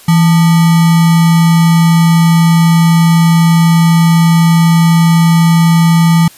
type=tone with sample-and-hold; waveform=sine; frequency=166 Hz; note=E3; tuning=12 cents sharp; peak=-4 dBFS; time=0.08-6.28 s; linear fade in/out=5 ms; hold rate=1050 Hz; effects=white hiss -38 dBFS RMS until 6.37 s + resampled to 32000 Hz